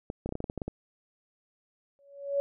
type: clicks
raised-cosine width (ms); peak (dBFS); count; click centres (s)
2; -20; 11; 0.101 / 0.26 / 0.291 / 0.324 / 0.354 / 0.404 / 0.442 / 0.499 / 0.577 / 0.618 / 0.68
type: tone with exponential growth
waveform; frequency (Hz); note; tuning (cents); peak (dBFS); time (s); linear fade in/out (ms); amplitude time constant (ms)
sine; 562; C#5; +24; -22; 1.99-2.4; 0; 88
effects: none